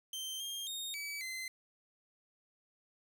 sawtooth tone with pitch steps, 3124 / 3211 / 3703 / 2290 / 2061 Hz, G7 / G7 / A#7 / D7 / C7, -7 / +41 / -12 / -44 / -27 cents, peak -36 dBFS, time 0.13-1.48 s, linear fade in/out 2 ms, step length 270 ms, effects none

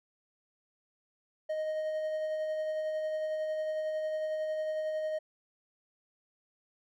triangle tone with tremolo, 622.3 Hz, D#5, in tune, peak -28 dBFS, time 1.49-5.19 s, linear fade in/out 10 ms, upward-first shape sine, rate 11 Hz, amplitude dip 25%, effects none

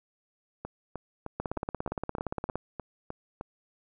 two click trains, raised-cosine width 1 ms, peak -22 / -17 dBFS, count 10 / 21, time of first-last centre 0.65-3.411 / 1.4-2.556 s, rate 3.26 / 17.3 Hz, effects none

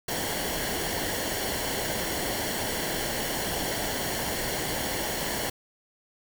pink noise with comb filter, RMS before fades -30 dBFS, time 0.08-5.5 s, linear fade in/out 5 ms, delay 0.8 ms, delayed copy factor -0.6, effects none

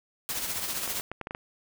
white noise with tremolo, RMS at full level -30 dBFS, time 0.29-1.01 s, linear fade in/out 0 ms, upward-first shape triangle, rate 15 Hz, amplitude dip 55%
clicks, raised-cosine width 0.5 ms, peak -20 dBFS, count 7, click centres 0.877 / 0.998 / 1.116 / 1.213 / 1.271 / 1.309 / 1.349 s
effects none

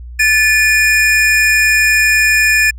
square tone pair together, 1746 / 2438 Hz, A6 / D#7, -14 / -36 cents, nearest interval tritone, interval 578 cents, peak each -12 dBFS, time 0.19-2.71 s, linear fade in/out 10 ms, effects added 60 Hz sine -27 dBFS peak until 2.78 s + low-pass 12000 Hz 12 dB/octave

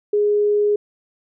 sine tone, 414.9 Hz, G#4, 2 cents flat, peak -14 dBFS, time 0.13-0.76 s, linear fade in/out 5 ms, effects none

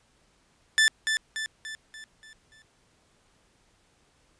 sawtooth tone with echo, 1760 Hz, A6, in tune, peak -14 dBFS, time 0.78-0.88 s, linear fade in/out 0 ms, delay 290 ms, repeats 6, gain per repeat -6 dB, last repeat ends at 2.62 s, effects pink hiss -65 dBFS RMS until 4.39 s + resampled to 22050 Hz

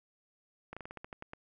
slowing click train, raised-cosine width 0.5 ms, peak -28 dBFS, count 10, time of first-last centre 0.73-1.334 s, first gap 36 ms, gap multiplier 1.15, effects none

